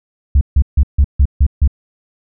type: tone bursts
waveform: sine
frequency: 69.3 Hz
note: C#2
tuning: in tune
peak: -4 dBFS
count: 7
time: 0.35-1.677 s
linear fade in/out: 5 ms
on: 61 ms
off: 150 ms
effects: tanh soft clip ceiling -4 dBFS